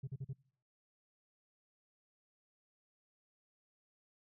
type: tone bursts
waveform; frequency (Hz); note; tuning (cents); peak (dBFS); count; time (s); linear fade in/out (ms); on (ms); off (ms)
sine; 134.5; C3; +48; -36; 4; 0.03-0.333; 10; 45; 41
effects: noise-tail reverb RT60 0.6 s tail -25 dB re dry + tanh soft clip ceiling -38 dBFS